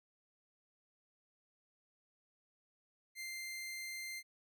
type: tone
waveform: sawtooth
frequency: 2091 Hz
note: C7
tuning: 2 cents flat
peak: -39 dBFS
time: 3.15-4.23 s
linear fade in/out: 50 ms
effects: none